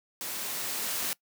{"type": "noise with level ramp", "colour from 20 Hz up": "white", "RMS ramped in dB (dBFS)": [-36, -31], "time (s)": [0.21, 1.13], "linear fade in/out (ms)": 0, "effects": ["noise-tail reverb RT60 0.1 s tail -23 dB re dry", "high-pass 150 Hz 12 dB/octave"]}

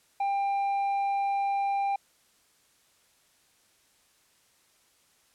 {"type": "tone with tanh clipping", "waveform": "triangle", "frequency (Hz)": 795, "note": "G5", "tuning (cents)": 24, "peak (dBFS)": -26, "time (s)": [0.2, 1.96], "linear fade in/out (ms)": 5, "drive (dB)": 9, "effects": ["white hiss -65 dBFS RMS until 5.34 s", "low-pass 11000 Hz 12 dB/octave"]}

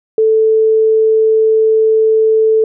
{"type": "tone", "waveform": "sine", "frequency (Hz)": 440, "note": "A4", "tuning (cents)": 0, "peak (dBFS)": -7, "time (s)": [0.18, 2.64], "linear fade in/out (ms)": 2, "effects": []}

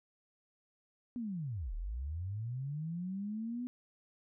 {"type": "linear two-way sweep", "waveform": "sine", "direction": "down then up", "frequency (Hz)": [250.8, 35.45, 250.8], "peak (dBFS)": -36, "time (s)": [1.16, 3.67], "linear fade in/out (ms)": 0, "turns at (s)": 1.74, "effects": []}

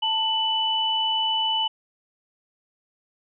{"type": "tone pair together", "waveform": "sine", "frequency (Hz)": [886.6, 2982], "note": ["A5", "F#7"], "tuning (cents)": [13, 13], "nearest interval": "octave + major sixth", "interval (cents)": 2100, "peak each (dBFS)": [-26, -22], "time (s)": [0.02, 1.68], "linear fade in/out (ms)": 10, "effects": []}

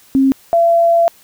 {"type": "tone pair in turn", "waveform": "sine", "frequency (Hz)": [268.6, 676.8], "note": ["C4", "E5"], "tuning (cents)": [46, 45], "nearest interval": "octave + major third", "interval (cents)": 1599, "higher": "second", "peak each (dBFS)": -8, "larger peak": "neither", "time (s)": [[0.15, 0.32], [0.53, 1.08]], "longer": "second", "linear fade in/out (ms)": 0, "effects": ["white hiss -47 dBFS RMS until 1.23 s"]}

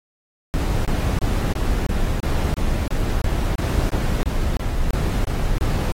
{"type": "noise bursts", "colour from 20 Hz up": "brown", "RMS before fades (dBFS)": -20, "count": 16, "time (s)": [0.54, 5.92], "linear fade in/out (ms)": 0, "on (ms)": 310, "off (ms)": 28, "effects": ["AAC 48 kbps"]}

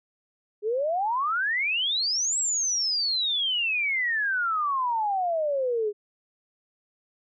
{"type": "exponential two-way sweep", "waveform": "sine", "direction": "up then down", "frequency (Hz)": [405.1, 7830, 405.1], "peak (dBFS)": -23, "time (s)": [0.62, 5.93], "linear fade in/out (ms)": 50, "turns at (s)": 2.38, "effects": []}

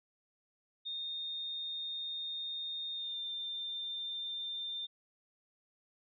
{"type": "tone with pitch glide", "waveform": "sine", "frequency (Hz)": [3669, 3593], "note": ["A#7", "A7"], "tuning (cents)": [-28, 36], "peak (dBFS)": -37, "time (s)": [0.85, 4.87], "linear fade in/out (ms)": 20, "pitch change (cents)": -36, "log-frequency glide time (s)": [2.93, 3.21], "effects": []}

